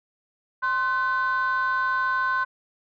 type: ring-modulated tone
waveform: triangle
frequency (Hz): 233.1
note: A#3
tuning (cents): 0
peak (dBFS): -15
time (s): 0.62-2.45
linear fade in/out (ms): 20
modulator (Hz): 1280
effects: tanh soft clip ceiling -16 dBFS